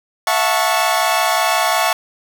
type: chord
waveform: sawtooth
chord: F# minor seventh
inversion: third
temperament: equal with one note detuned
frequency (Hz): 659.3 / 724.8 / 880 / 1108.7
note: E5 / F#5 / A5 / C#6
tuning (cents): 0 / -36 / 0 / 0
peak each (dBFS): -16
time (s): 0.27-1.93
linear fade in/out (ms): 2
effects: none